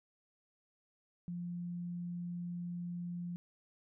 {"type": "tone", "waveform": "sine", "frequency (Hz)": 174.61, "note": "F3", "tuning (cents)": 0, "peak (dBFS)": -38, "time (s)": [1.28, 3.36], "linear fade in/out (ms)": 0, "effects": []}